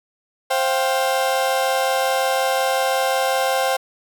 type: chord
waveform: 35% pulse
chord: C suspended fourth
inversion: none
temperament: equal with one note detuned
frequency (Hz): 528.1 / 698.5 / 784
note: C5 / F5 / G5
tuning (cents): +16 / 0 / 0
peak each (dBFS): -19 / -23 / -20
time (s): 0.5-3.77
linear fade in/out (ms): 10
effects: none